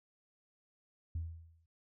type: tone with exponential decay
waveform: sine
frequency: 82.41 Hz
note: E2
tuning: in tune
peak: -32 dBFS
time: 1.15-1.66 s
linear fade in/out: 5 ms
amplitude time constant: 110 ms
effects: noise-tail reverb RT60 0.3 s tail -24 dB re dry + tanh soft clip ceiling -31 dBFS